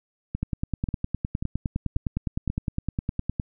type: two click trains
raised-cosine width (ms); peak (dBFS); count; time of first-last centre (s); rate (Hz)
5; -15 / -13; 5 / 30; 0.35-2.501 / 0.43-3.398; 1.86 / 9.77
effects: none